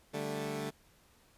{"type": "chord", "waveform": "15% pulse", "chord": "D suspended fourth", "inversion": "none", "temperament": "equal", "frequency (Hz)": [146.83, 196, 220], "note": ["D3", "G3", "A3"], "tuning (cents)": [0, 0, 0], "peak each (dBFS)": [-33, -36, -34], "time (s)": [0.13, 0.71], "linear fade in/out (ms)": 20, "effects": ["pink hiss -65 dBFS RMS until 1.37 s", "resampled to 32000 Hz"]}